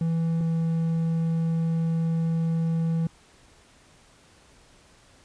triangle tone pair in turn, 164.81 / 164.23 Hz, E3 / E3, 0 / -6 cents, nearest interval unison, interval 6 cents, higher first, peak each -20 dBFS, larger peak neither, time 0.01-0.41 / 0.41-3.07 s, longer second, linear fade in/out 2 ms, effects pink hiss -56 dBFS RMS until 5.24 s + resampled to 22050 Hz

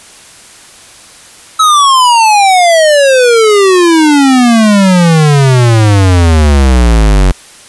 square exponential sweep, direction down, 1300 to 45 Hz, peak -4 dBFS, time 1.59-7.32 s, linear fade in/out 10 ms, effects white hiss -35 dBFS RMS until 7.68 s + resampled to 24000 Hz

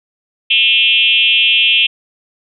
sine tone with frequency modulation, 2930 Hz, F#7, 18 cents flat, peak -8 dBFS, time 0.5-1.87 s, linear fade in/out 10 ms, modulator 250 Hz, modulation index 1.7, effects none

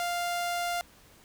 sawtooth tone, 698.5 Hz, F5, in tune, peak -25 dBFS, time 0-0.81 s, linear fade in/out 0 ms, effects pink hiss -57 dBFS RMS until 1.24 s

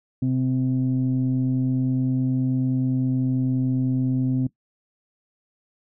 sine tone pair together, 129.35 / 258.9 Hz, C3 / C4, -19 / -18 cents, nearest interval octave, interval 1201 cents, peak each -21 / -21 dBFS, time 0.22-4.47 s, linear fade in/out 5 ms, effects noise-tail reverb RT60 0.1 s tail -19 dB re dry + tanh soft clip ceiling -14 dBFS

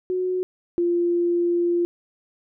sine tone pair in turn, 367.2 / 346.6 Hz, F#4 / F4, -13 / -13 cents, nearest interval minor second, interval 100 cents, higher first, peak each -21 / -18 dBFS, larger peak second, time 0.1-0.43 / 0.78-1.85 s, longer second, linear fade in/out 0 ms, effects none

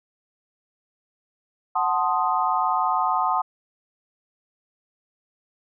sine chord, F# diminished seventh, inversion none, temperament equal, 740 / 880 / 1046.5 / 1244.5 Hz, F#5 / A5 / C6 / Eb6, 0 / 0 / 0 / 0 cents, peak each -25 dBFS, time 1.75-3.42 s, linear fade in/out 10 ms, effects none

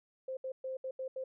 sine tone bursts at uneven times, 523 Hz, C5, 1 cent flat, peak -36 dBFS, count 6, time 0.28-0.37 / 0.44-0.52 / 0.64-0.77 / 0.84-0.91 / 0.99-1.08 / 1.16-1.24 s, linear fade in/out 5 ms, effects none

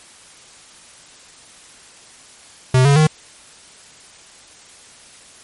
square tone with pitch steps, 128.8 / 141.27 / 154.95 Hz, C3 / C#3 / D#3, -27 / +33 / -7 cents, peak -10 dBFS, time 2.74-3.07 s, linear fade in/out 5 ms, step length 110 ms, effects white hiss -44 dBFS RMS until 5.43 s + MP3 48 kbps

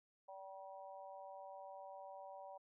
harmonic tone, 192.5 Hz, G3, 31 cents flat, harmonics 3 / 4 / 5, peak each -54 / -54 / -57 dBFS, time 0.28-2.58 s, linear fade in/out 10 ms, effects none

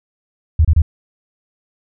sine tone bursts, 79 Hz, D#2, 27 cents sharp, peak -7 dBFS, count 3, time 0.59-0.82 s, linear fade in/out 5 ms, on 58 ms, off 28 ms, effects none

